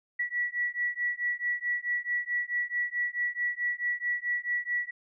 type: beating tone pair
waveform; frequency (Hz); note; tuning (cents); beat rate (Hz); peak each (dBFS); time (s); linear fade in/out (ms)
sine; 1940 / 1944.6; B6 / B6; -31 / -27; 4.6; -31; 0.19-4.91; 10
effects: none